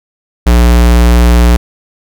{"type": "tone", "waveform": "square", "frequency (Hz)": 59.5, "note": "A#1", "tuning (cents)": 36, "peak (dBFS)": -4, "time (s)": [0.46, 1.57], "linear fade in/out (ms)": 10, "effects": []}